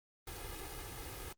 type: noise with comb filter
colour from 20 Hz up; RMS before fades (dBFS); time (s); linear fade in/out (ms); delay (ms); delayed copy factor
pink; -45; 0.27-1.33; 5; 2.4; +0.8
effects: Opus 32 kbps